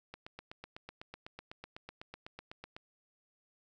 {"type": "click train", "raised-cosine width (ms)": 0.3, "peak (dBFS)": -29, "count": 22, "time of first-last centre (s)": [0.14, 2.765], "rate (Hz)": 8, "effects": []}